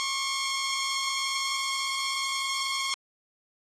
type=tone pair together; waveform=10% pulse; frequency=1082.2 / 1152 Hz; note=C#6 / D6; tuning=-42 / -34 cents; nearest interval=minor second; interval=108 cents; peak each=-19 / -29 dBFS; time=0-2.94 s; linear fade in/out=0 ms; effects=low-pass 11000 Hz 12 dB/octave + AAC 32 kbps